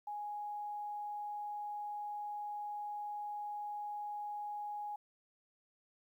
sine tone, 830.6 Hz, G#5, in tune, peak -39 dBFS, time 0.07-4.96 s, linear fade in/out 5 ms, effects 12-bit

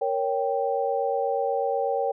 sine chord, G diminished, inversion first, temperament equal, 466.2 / 554.4 / 784 Hz, Bb4 / Db5 / G5, 0 / 0 / 0 cents, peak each -27 dBFS, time 0.01-2.12 s, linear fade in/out 10 ms, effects none

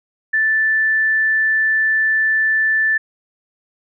sine tone, 1760 Hz, A6, in tune, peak -13 dBFS, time 0.33-2.98 s, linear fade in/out 10 ms, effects none

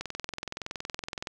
click train, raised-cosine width 0.2 ms, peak -17 dBFS, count 28, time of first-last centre 0.01-1.272 s, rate 21.4 Hz, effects none

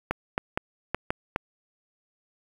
clicks, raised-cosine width 0.5 ms, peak -10 dBFS, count 6, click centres 0.11 / 0.379 / 0.575 / 0.946 / 1.105 / 1.361 s, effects 7-bit

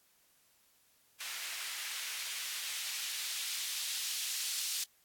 blue noise with band-pass filter sweep, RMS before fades -39 dBFS, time 1.2-4.84 s, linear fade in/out 5 ms, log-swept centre 1900 to 4200 Hz, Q 0.99, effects white hiss -69 dBFS RMS until 5.04 s + AAC 64 kbps

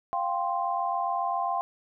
sine chord, F suspended second, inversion none, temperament just, 698.5 / 785.8 / 1047.7 Hz, F5 / G5 / C6, 0 / +4 / +2 cents, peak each -30 dBFS, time 0.13-1.61 s, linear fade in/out 0 ms, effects none

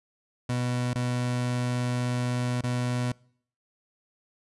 30% pulse tone with dropouts, 123.47 Hz, B2, in tune, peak -23 dBFS, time 0.49-3.12 s, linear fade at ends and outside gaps 5 ms, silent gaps 0.935-0.954 / 2.612-2.636 s, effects noise-tail reverb RT60 0.6 s tail -25 dB re dry + resampled to 24000 Hz

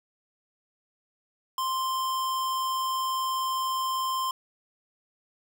square tone, 1046.5 Hz, C6, in tune, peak -27 dBFS, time 1.58-4.31 s, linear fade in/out 2 ms, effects none

